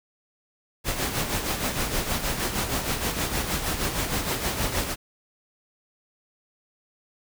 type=noise with tremolo; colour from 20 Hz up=pink; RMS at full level=-25 dBFS; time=0.84-4.96 s; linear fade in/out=50 ms; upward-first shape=sine; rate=6.4 Hz; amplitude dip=55%; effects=none